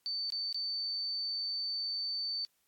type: tone with dropouts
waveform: sine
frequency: 4549 Hz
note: C#8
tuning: 44 cents sharp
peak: -33 dBFS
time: 0.06-2.45 s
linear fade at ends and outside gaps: 0 ms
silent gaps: 0.302-0.322 / 0.527-0.545 s
effects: white hiss -75 dBFS RMS until 2.67 s + AAC 64 kbps